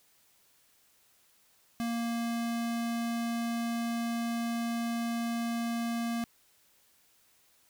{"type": "tone", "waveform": "square", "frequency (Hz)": 233.1, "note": "A#3", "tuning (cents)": 0, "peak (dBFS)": -31, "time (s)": [1.8, 6.24], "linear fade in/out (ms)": 0, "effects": ["white hiss -66 dBFS RMS until 7.69 s"]}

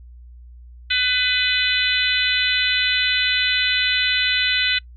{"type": "harmonic tone", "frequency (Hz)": 501, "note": "B4", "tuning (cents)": 25, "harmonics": [3, 4, 5, 6, 7, 8], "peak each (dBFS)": [-24, -24, -24, -24, -24, -24], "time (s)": [0.9, 4.79], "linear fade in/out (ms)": 10, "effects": ["noise-tail reverb RT60 0.1 s tail -26 dB re dry", "added 60 Hz sine -39 dBFS peak until 4.96 s"]}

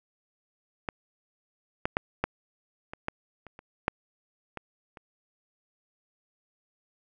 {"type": "clicks", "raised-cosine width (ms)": 0.5, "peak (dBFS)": [-15, -11, -9, -10, -23, -14, -30, -30, -8, -21, -30], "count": 11, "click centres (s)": [0.888, 1.855, 1.969, 2.24, 2.935, 3.084, 3.467, 3.591, 3.881, 4.573, 4.972], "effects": []}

